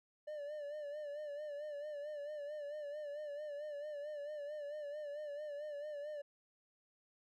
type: tone with vibrato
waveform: triangle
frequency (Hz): 590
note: D5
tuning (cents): +8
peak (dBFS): -40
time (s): 0.27-6.22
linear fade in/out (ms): 10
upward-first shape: sine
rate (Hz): 4.5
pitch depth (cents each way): 59
effects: none